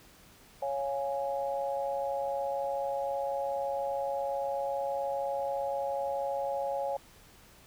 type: chord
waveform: sine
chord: Db major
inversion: none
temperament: equal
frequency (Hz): 554.4 / 698.5 / 830.6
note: Db5 / F5 / Ab5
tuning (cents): 0 / 0 / 0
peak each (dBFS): -32 / -38 / -35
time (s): 0.62-6.97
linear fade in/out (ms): 5
effects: pink hiss -57 dBFS RMS until 7.66 s